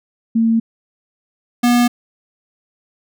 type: tone pair in turn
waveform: sine / square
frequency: 226.8 / 242 Hz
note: A#3 / B3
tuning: -47 / -35 cents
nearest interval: minor second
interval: 112 cents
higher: second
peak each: -11 dBFS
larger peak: neither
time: 0.35-0.6 / 1.63-1.88 s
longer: neither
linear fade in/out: 10 ms
effects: none